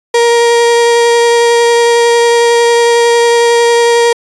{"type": "tone with vibrato", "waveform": "35% pulse", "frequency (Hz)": 470.1, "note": "A#4", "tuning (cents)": 15, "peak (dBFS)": -4, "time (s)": [0.14, 4.13], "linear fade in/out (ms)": 5, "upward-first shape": "triangle", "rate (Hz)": 11, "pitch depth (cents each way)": 10, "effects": ["resampled to 22050 Hz"]}